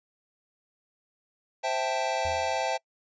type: chord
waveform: square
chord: A minor seventh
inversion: first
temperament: equal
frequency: 523.3 / 659.3 / 784 / 880 Hz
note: C5 / E5 / G5 / A5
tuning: 0 / 0 / 0 / 0 cents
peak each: -34 / -32 / -32 / -33 dBFS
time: 1.63-2.78 s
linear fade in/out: 20 ms
type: tone with exponential decay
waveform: triangle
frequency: 82.41 Hz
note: E2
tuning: in tune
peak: -32 dBFS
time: 2.25-2.76 s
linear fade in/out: 0 ms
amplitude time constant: 110 ms
effects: noise-tail reverb RT60 0.1 s tail -26 dB re dry + resampled to 16000 Hz